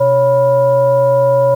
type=tone with frequency modulation; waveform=sine; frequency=554.4 Hz; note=C#5; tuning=in tune; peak=-8 dBFS; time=0-1.55 s; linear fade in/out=10 ms; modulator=427 Hz; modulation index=0.58; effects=7-bit